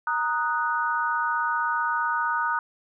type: chord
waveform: sine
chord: D# minor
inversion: second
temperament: equal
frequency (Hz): 932.3 / 1244.5 / 1480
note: A#5 / D#6 / F#6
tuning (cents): 0 / 0 / 0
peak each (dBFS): -27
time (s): 0.07-2.59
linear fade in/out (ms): 2
effects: none

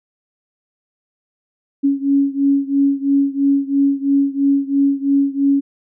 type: beating tone pair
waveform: sine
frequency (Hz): 277.2 / 280.2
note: C#4 / C#4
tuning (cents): 0 / +19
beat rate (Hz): 3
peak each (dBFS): -15 / -17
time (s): 1.83-5.61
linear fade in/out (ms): 20
effects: none

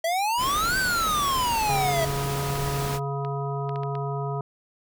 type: exponential two-way sweep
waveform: square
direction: up then down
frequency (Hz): 646 to 1568 to 646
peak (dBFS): -23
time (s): 0.04-2.05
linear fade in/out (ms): 5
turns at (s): 0.78
type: noise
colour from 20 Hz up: pink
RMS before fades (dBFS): -32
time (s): 0.37-3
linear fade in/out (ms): 50
type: harmonic tone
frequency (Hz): 139.5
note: C#3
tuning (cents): +11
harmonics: 1 / 3 / 5 / 7 / 9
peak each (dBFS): -28 / -33 / -35 / -36 / -38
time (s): 1.69-4.41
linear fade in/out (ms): 2
type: clicks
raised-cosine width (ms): 0.3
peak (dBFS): -24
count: 8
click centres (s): 2.345 / 2.556 / 2.766 / 3.249 / 3.693 / 3.759 / 3.834 / 3.953
effects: none

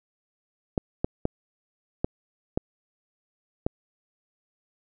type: clicks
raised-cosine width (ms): 2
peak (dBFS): -10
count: 6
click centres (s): 0.778 / 1.045 / 1.254 / 2.045 / 2.575 / 3.665
effects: none

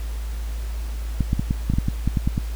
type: clicks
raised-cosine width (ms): 5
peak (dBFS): -8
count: 12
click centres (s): 1.207 / 1.331 / 1.395 / 1.509 / 1.7 / 1.737 / 1.785 / 1.884 / 2.076 / 2.172 / 2.275 / 2.379
effects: added 55 Hz sine -25 dBFS peak until 2.55 s + pink hiss -43 dBFS RMS until 2.55 s

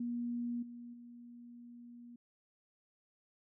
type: tone with level steps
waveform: sine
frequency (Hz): 239.2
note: A#3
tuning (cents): +45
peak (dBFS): -35 / -46 / -50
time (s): 0-2.16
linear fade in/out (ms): 5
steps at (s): 0.62 / 0.93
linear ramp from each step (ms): 10
effects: none

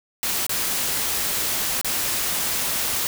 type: noise with dropouts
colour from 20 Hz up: white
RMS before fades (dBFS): -24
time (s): 0.23-3.07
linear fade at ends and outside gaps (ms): 0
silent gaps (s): 0.466-0.494 / 1.813-1.846
effects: none

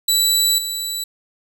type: tone with level steps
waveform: 20% pulse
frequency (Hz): 3951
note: B7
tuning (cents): 0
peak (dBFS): -8 / -17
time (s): 0.08-1.04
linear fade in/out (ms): 5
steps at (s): 0.58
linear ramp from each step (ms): 5
effects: none

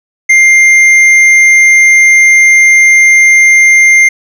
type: tone with hard clipping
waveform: sine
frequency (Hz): 2100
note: C7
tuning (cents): +6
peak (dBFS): -3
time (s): 0.29-4.09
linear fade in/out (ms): 10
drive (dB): 6
effects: none

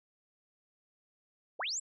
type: linear sweep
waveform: sine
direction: up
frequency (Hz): 310.6 to 7970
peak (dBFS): -33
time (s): 1.59-1.8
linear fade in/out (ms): 10
effects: none

